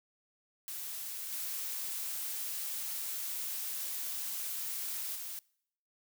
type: noise with level steps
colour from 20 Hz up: blue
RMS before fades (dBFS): -41 / -38 / -42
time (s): 0.68-5.39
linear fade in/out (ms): 0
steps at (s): 1.31 / 5.14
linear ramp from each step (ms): 20
effects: noise-tail reverb RT60 0.7 s tail -25 dB re dry